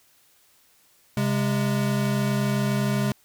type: tone pair together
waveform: square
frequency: 133.3 / 205.6 Hz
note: C3 / G#3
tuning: +33 / -17 cents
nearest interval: minor sixth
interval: 750 cents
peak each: -25 dBFS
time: 1.17-3.12 s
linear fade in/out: 2 ms
effects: white hiss -60 dBFS RMS until 3.24 s